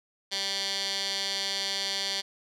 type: tone with band-pass filter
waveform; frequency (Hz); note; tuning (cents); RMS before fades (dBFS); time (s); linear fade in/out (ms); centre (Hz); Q
15% pulse; 196; G3; 0; -31; 0.31-2.22; 20; 4200; 3.1
effects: none